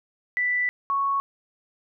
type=tone pair in turn; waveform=sine; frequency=1978 / 1107.8 Hz; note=B6 / C#6; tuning=+2 / -1 cents; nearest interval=minor seventh; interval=1003 cents; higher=first; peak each=-21 dBFS; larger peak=neither; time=0.37-0.69 / 0.9-1.2 s; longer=first; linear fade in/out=0 ms; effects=none